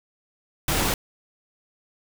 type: noise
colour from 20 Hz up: pink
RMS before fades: -23 dBFS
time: 0.68-0.94 s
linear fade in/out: 2 ms
effects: none